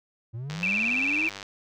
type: linear sweep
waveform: triangle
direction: up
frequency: 108.3 to 329.6 Hz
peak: -30 dBFS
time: 0.33-1.29 s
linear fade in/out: 20 ms
type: click train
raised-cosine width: 0.2 ms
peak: -20 dBFS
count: 93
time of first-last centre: 0.5-1.428 s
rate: 99.1 Hz
type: tone with vibrato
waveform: sine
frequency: 2509 Hz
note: D#7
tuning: 14 cents sharp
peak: -23 dBFS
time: 0.63-1.29 s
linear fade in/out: 0 ms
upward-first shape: sine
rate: 18 Hz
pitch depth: 130 cents each way
effects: none